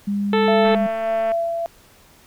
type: tone with pitch glide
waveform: sine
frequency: 202.2 to 204.3 Hz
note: G#3 to G#3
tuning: -46 to -28 cents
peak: -19 dBFS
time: 0.07-0.87 s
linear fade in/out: 10 ms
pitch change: +18 cents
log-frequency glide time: 0.49-0.64 s
type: harmonic tone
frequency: 440 Hz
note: A4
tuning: in tune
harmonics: 1 / 2 / 3 / 4 / 5 / 6 / 7 / 8 / 9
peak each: -17 / -23 / -27 / -29 / -31 / -33 / -34 / -35 / -36 dBFS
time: 0.33-0.75 s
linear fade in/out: 2 ms
type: tone with tremolo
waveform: sine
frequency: 673 Hz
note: E5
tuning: 36 cents sharp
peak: -17 dBFS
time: 0.48-1.66 s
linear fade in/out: 0 ms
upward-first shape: sine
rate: 1.6 Hz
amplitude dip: 40%
type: click train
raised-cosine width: 0.5 ms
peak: -18 dBFS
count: 150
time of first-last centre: 0.65-1.318 s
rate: 223 Hz
effects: pink hiss -51 dBFS RMS until 2.26 s